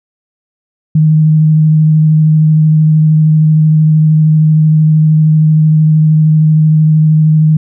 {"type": "tone with vibrato", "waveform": "sine", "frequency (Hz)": 155.56, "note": "D#3", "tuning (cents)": 0, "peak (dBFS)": -4, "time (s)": [0.95, 7.57], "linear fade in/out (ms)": 5, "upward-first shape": "sine", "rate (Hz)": 13, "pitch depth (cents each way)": 14, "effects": []}